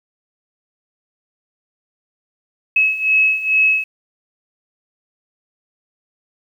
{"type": "beating tone pair", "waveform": "sine", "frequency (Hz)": [2574, 2576.3], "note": ["E7", "E7"], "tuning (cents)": [-42, -40], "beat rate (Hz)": 2.3, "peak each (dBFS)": [-18, -14], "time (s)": [2.76, 3.84], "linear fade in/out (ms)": 5, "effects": ["8-bit"]}